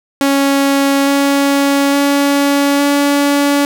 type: tone with pitch steps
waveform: sawtooth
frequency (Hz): 277.2 / 279.8 / 282.4 / 285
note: C#4 / C#4 / C#4 / C#4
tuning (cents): 0 / +16 / +32 / +48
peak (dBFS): -6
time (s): 0.21-3.65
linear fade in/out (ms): 0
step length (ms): 860
effects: none